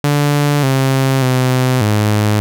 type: tone with pitch steps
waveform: sawtooth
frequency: 145.3 / 133.7 / 128.2 / 105.5 Hz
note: D3 / C3 / C3 / G#2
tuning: -18 / +38 / -35 / +28 cents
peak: -7 dBFS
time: 0.04-2.4 s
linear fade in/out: 0 ms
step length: 590 ms
effects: none